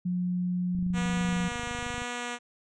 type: tone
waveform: sine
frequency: 179.4 Hz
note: F3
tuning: 47 cents sharp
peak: -26 dBFS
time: 0.05-1.49 s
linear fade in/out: 10 ms
type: click train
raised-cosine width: 5 ms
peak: -28 dBFS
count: 34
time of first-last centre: 0.75-2.019 s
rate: 26 Hz
type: tone with vibrato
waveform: 5% pulse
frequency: 241.6 Hz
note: B3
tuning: 38 cents flat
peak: -21 dBFS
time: 0.93-2.39 s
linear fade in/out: 50 ms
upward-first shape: triangle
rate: 1.1 Hz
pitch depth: 10 cents each way
effects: resampled to 22050 Hz